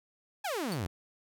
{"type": "exponential sweep", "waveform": "sawtooth", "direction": "down", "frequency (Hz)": [880, 77.78], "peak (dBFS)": -28, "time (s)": [0.44, 0.87], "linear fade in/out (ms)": 10}
{"type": "tone with exponential decay", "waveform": "sawtooth", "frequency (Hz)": 4485, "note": "C#8", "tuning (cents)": 19, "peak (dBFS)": -32, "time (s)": [0.72, 0.8], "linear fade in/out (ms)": 1, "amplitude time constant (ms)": 16}
{"effects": []}